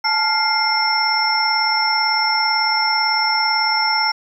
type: tone cluster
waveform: sine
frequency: 843 / 881 / 1400 / 2110 / 5400 Hz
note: G#5 / A5 / F6 / C7 / E8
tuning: +26 / +2 / +4 / +14 / +41 cents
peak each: -27 / -20 / -24 / -22 / -19 dBFS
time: 0.04-4.12 s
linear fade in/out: 10 ms
effects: 8-bit